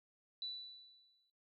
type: tone with exponential decay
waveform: sine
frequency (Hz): 3966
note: B7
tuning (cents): +7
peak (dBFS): -39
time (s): 0.42-1.3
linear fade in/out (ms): 1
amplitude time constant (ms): 190
effects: noise-tail reverb RT60 0.3 s tail -17 dB re dry